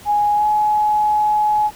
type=tone with pitch glide; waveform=sine; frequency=830 to 845 Hz; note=G#5 to G#5; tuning=-1 to +30 cents; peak=-13 dBFS; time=0.05-1.71 s; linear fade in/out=50 ms; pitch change=+31 cents; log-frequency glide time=0.35-0.45 s; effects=pink hiss -41 dBFS RMS until 1.75 s